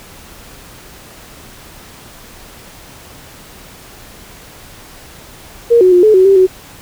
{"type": "tone with pitch steps", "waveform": "sine", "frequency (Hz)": [469.7, 368.3, 356.5, 430.3, 374.5, 390.7, 373.1], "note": ["A#4", "F#4", "F4", "A4", "F#4", "G4", "F#4"], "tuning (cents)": [13, -8, 36, -39, 21, -6, 14], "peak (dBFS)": -4, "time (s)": [5.7, 6.47], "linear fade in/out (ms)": 20, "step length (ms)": 110, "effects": ["pink hiss -37 dBFS RMS until 6.81 s"]}